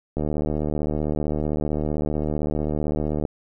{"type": "click train", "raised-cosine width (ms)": 2, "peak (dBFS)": -12, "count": 234, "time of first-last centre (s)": [0.17, 3.252], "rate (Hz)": 75.6, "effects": []}